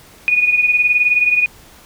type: beating tone pair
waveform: sine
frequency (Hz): 2461 / 2480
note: D#7 / D#7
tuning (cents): -20 / -6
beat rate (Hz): 19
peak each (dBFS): -12 / -18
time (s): 0.28-1.46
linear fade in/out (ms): 0
effects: pink hiss -44 dBFS RMS until 1.85 s